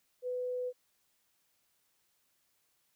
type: tone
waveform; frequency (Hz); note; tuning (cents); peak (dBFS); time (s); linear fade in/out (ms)
sine; 498.9; B4; +17; -33; 0.22-0.73; 50
effects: white hiss -75 dBFS RMS until 2.95 s